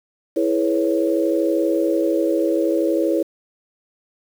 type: chord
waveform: sine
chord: C# minor seventh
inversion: first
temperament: equal with one note detuned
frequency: 329.6 / 421.1 / 493.9 / 554.4 Hz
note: E4 / G#4 / B4 / C#5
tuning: 0 / +24 / 0 / 0 cents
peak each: -19 / -24 / -24 / -22 dBFS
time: 0.36-3.23 s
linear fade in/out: 10 ms
effects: 7-bit